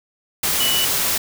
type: tone in noise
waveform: sine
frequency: 2959 Hz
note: F#7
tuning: 1 cent flat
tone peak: -19 dBFS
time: 0.6-0.85 s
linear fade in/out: 5 ms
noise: white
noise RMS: -20 dBFS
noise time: 0.43-1.18 s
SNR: -2 dB
effects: none